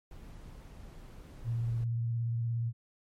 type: noise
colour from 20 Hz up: brown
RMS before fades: -48 dBFS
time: 0.11-1.84 s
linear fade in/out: 2 ms
type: tone with vibrato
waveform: sine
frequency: 116.54 Hz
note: A#2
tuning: in tune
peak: -29 dBFS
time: 1.44-2.73 s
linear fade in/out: 50 ms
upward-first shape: sine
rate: 17 Hz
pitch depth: 27 cents each way
effects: MP3 64 kbps